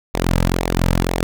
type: tone with flanger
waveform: sawtooth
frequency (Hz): 43.65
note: F1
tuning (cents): 0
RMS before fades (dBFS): -18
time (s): 0.14-1.23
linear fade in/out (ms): 0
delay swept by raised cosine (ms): 0.63 to 2.83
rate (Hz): 2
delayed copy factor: -0.7
effects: none